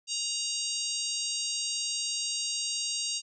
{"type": "harmonic tone", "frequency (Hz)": 939, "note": "A#5", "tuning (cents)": 12, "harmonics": [3, 4, 5, 6, 7, 8, 9], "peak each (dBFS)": [-37, -39, -35, -41, -35, -41, -40], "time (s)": [0.07, 3.22], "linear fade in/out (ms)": 50, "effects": []}